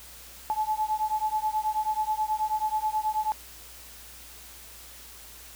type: beating tone pair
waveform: sine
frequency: 857 / 866.3 Hz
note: A5 / A5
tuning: -46 / -27 cents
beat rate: 9.3 Hz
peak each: -28 dBFS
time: 0.5-3.32 s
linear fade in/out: 0 ms
effects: added 59 Hz sine -53 dBFS peak until 5.55 s + white hiss -47 dBFS RMS until 5.55 s